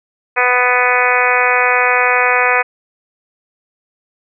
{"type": "harmonic tone", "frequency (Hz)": 248.3, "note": "B3", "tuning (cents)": 9, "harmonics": [2, 3, 4, 5, 6, 7, 8, 9, 10], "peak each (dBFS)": [-19, -19, -19, -19, -19, -19, -19, -19, -19], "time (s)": [0.36, 2.63], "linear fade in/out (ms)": 20, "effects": []}